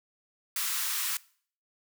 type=high-pass noise; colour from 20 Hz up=white; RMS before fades=-31 dBFS; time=0.56-1.17 s; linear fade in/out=2 ms; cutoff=980 Hz; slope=48 dB/octave; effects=noise-tail reverb RT60 0.5 s tail -21 dB re dry